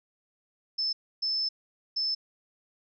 sine tone bursts at uneven times, 5260 Hz, E8, 5 cents flat, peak -26 dBFS, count 3, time 0.78-0.93 / 1.22-1.49 / 1.96-2.15 s, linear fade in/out 10 ms, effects none

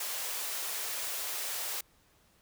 white high-pass noise, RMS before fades -36 dBFS, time 0-1.81 s, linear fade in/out 5 ms, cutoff 420 Hz, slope 24 dB/octave, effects pink hiss -66 dBFS RMS until 2.41 s

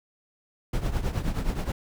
brown noise with tremolo, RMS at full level -24 dBFS, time 0.73-1.72 s, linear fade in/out 5 ms, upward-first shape triangle, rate 9.5 Hz, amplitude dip 80%, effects none

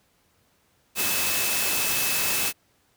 sine tone in noise, 2600 Hz, E7, 24 cents flat, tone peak -31 dBFS, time 0.95-2.53 s, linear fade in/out 50 ms, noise white, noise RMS -25 dBFS, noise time 0.95-2.53 s, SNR -9 dB, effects pink hiss -65 dBFS RMS until 2.96 s + high-pass 60 Hz 12 dB/octave

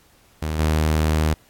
sawtooth tone with level steps, 77.78 Hz, D#2, in tune, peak -19 / -13 dBFS, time 0.42-1.34 s, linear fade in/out 5 ms, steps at 0.59 s, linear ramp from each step 5 ms, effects pink hiss -56 dBFS RMS until 1.49 s + AAC 64 kbps

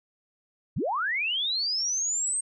sine linear sweep, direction up, 72 to 8480 Hz, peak -25 dBFS, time 0.76-2.41 s, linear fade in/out 10 ms, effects none

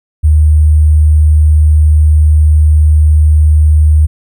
sine tone with sample-and-hold, 76.4 Hz, D#2, 31 cents flat, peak -3 dBFS, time 0.23-4.07 s, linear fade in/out 20 ms, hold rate 8820 Hz, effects none

